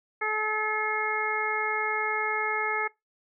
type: harmonic tone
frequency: 430 Hz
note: A4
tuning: 40 cents flat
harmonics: 1 / 2 / 3 / 4 / 5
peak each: -34 / -33 / -32 / -32 / -30 dBFS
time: 0.21-2.88 s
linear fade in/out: 10 ms
effects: noise-tail reverb RT60 0.2 s tail -22 dB re dry